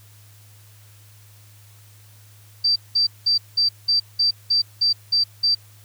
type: tone bursts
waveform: sine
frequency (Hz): 4674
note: D8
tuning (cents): -9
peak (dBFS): -15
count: 10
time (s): 2.64-5.55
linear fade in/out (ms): 10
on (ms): 120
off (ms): 190
effects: added 104 Hz sine -47 dBFS peak until 5.84 s + white hiss -53 dBFS RMS until 5.84 s